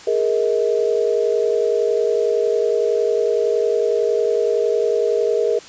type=chord; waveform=sine; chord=Ab suspended second; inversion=none; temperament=equal with one note detuned; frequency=415.3 / 466.2 / 636.4 Hz; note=Ab4 / Bb4 / Eb5; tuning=0 / 0 / +39 cents; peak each=-19 / -18 / -24 dBFS; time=0.07-5.59 s; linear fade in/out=5 ms; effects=white hiss -40 dBFS RMS until 5.68 s + resampled to 16000 Hz